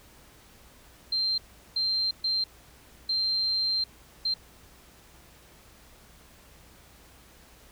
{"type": "tone bursts at uneven times", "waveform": "sine", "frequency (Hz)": 4153, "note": "C8", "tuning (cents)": -14, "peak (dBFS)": -24, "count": 5, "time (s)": [[1.12, 1.38], [1.76, 2.11], [2.24, 2.44], [3.09, 3.84], [4.25, 4.34]], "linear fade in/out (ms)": 5, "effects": ["added 60 Hz sine -59 dBFS peak until 7.71 s", "pink hiss -55 dBFS RMS until 7.71 s"]}